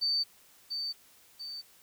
sine tone with echo, 4573 Hz, D8, 47 cents flat, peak -26 dBFS, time 0.01-0.24 s, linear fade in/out 20 ms, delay 690 ms, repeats 2, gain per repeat -6 dB, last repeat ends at 1.62 s, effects white hiss -60 dBFS RMS until 1.82 s

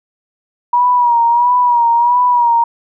sine tone with vibrato, 960 Hz, B5, 49 cents flat, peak -8 dBFS, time 0.73-2.64 s, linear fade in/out 5 ms, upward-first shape sine, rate 1.5 Hz, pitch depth 53 cents each way, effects none

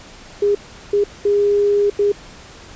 sine tone bursts at uneven times, 408 Hz, G#4, 31 cents flat, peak -12 dBFS, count 4, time 0.42-0.55 / 0.93-1.04 / 1.25-1.9 / 1.99-2.12 s, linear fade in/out 5 ms, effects pink hiss -40 dBFS RMS until 2.75 s + resampled to 16000 Hz

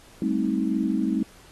sine chord, A half-diminished seventh, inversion third, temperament just, 198 / 220 / 264 / 316.8 Hz, G3 / A3 / C4 / Eb4, +18 / 0 / +16 / +31 cents, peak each -27 dBFS, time 0.22-1.23 s, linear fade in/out 2 ms, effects pink hiss -52 dBFS RMS until 1.51 s + AAC 32 kbps

